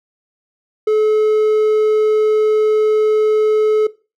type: tone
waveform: triangle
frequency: 430 Hz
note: A4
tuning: 40 cents flat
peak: -9 dBFS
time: 0.87-3.87 s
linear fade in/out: 5 ms
effects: noise-tail reverb RT60 0.3 s tail -18 dB re dry